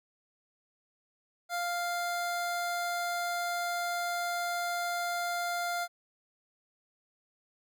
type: tone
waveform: 25% pulse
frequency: 698.5 Hz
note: F5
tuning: in tune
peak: -27 dBFS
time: 1.49-5.88 s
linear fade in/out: 50 ms
effects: none